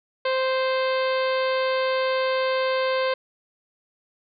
harmonic tone with a mistuned harmonic, 522 Hz, C5, 4 cents flat, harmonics 1 / 2 / 3 / 4 / 5 / 6 / 7 / 8 / 9, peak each -22 / -28 / -32 / -34 / -36 / -38 / -39 / -40 / -41 dBFS, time 0.25-3.14 s, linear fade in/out 5 ms, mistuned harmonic 9, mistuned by -33 cents, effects none

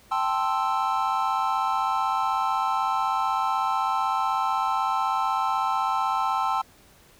triangle chord, A minor seventh, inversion third, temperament equal, 784 / 880 / 1046.5 / 1318.5 Hz, G5 / A5 / C6 / E6, 0 / 0 / 0 / 0 cents, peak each -26 dBFS, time 0.11-6.62 s, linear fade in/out 10 ms, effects pink hiss -55 dBFS RMS until 7.19 s

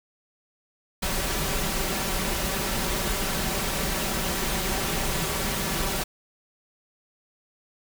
pink noise with comb filter, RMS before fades -27 dBFS, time 1.02-6.04 s, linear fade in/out 10 ms, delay 5.2 ms, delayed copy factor +0.55, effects none

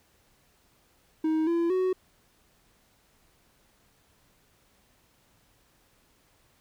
triangle tone with pitch steps, 315.6 / 338.1 / 371.5 Hz, D#4 / E4 / F#4, +25 / +44 / +7 cents, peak -21 dBFS, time 1.24-1.93 s, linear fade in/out 5 ms, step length 230 ms, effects pink hiss -65 dBFS RMS until 6.6 s

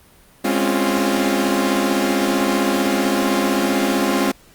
sawtooth chord, Db major seventh, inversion second, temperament equal with one note detuned, 205.3 / 261.6 / 277.2 / 349.2 Hz, Ab3 / C4 / Db4 / F4, -20 / 0 / 0 / 0 cents, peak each -18 dBFS, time 0.44-4.32 s, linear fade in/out 10 ms, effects pink hiss -50 dBFS RMS until 4.54 s + Opus 32 kbps

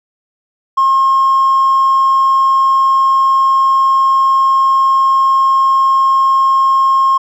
sine tone with hard clipping, 1073 Hz, C6, 43 cents sharp, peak -8 dBFS, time 0.77-7.18 s, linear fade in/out 10 ms, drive 1 dB, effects none

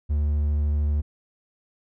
triangle tone, 73.9 Hz, D2, 11 cents sharp, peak -18 dBFS, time 0.09-1.02 s, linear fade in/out 20 ms, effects none

